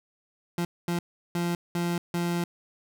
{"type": "tone bursts at uneven times", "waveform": "30% pulse", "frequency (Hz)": 172.8, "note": "F3", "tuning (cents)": -18, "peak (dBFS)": -23, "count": 5, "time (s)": [[0.58, 0.65], [0.88, 0.99], [1.35, 1.55], [1.75, 1.98], [2.14, 2.44]], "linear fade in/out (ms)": 2, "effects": []}